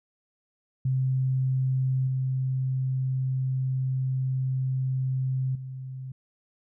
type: tone with level steps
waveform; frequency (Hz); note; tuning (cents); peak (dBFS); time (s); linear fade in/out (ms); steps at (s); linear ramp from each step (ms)
sine; 130.81; C3; 0; -22 / -24 / -34; 0.85-6.12; 5; 2.07 / 5.55; 5
effects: none